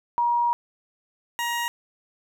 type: tone pair in turn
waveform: sine / 20% pulse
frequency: 952 / 946.6 Hz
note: A#5 / A#5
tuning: +36 / +26 cents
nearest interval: unison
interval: 10 cents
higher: first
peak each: -19 / -20 dBFS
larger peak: first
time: 0.18-0.53 / 1.39-1.68 s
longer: first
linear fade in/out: 0 ms
effects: none